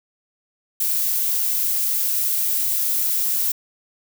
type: noise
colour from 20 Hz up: violet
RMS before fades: -21 dBFS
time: 0.8-3.52 s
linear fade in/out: 5 ms
effects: none